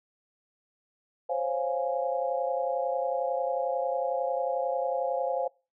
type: chord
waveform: sine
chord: Db major seventh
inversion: third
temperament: equal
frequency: 523.3 / 554.4 / 698.5 / 830.6 Hz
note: C5 / Db5 / F5 / Ab5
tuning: 0 / 0 / 0 / 0 cents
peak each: -30 / -33 / -32 / -34 dBFS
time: 1.29-5.48 s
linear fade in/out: 10 ms
effects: noise-tail reverb RT60 0.3 s tail -23 dB re dry